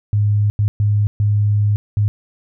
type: tone bursts at uneven times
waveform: sine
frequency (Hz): 103.83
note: G#2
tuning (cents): 0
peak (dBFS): -12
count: 5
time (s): 0.13-0.5 / 0.59-0.68 / 0.8-1.07 / 1.2-1.76 / 1.97-2.08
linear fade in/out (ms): 0
effects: none